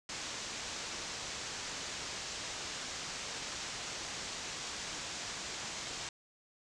white low-pass noise, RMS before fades -42 dBFS, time 0.09-6.09 s, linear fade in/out 2 ms, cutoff 7400 Hz, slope 48 dB/octave, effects none

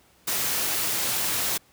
white noise, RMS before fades -26 dBFS, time 0.27-1.58 s, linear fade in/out 10 ms, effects pink hiss -59 dBFS RMS until 1.72 s + high-pass 60 Hz 12 dB/octave

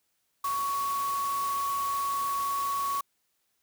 sine tone in noise, 1116 Hz, C#6, 11 cents sharp, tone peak -27 dBFS, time 0.44-3.01 s, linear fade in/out 5 ms, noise white, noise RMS -40 dBFS, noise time 0.44-3.01 s, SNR +10 dB, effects white hiss -75 dBFS RMS until 3.62 s

